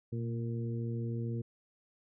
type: harmonic tone with a mistuned harmonic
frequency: 115.8 Hz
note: A#2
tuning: 11 cents flat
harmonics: 1 / 2 / 3 / 4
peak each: -34 / -40 / -44 / -46 dBFS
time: 0.12-1.42 s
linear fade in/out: 10 ms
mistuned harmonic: 1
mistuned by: +41 cents
effects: none